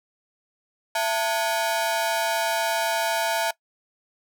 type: ring-modulated tone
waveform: sawtooth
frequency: 783 Hz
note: G5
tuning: 2 cents flat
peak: -15 dBFS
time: 0.95-3.51 s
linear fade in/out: 5 ms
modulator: 114 Hz
effects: noise-tail reverb RT60 0.1 s tail -21 dB re dry